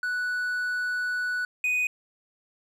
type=tone pair in turn; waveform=triangle; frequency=1480 / 2489 Hz; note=F#6 / D#7; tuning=0 / 0 cents; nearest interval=major sixth; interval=900 cents; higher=second; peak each=-24 / -21 dBFS; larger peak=second; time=0.03-1.45 / 1.64-1.87 s; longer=first; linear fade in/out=2 ms; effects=none